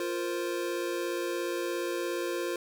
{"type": "chord", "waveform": "square", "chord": "F suspended fourth", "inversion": "none", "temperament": "equal", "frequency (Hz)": [349.2, 466.2, 523.3], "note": ["F4", "Bb4", "C5"], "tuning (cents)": [0, 0, 0], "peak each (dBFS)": [-33, -38, -37], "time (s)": [0, 2.56], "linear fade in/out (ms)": 2, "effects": []}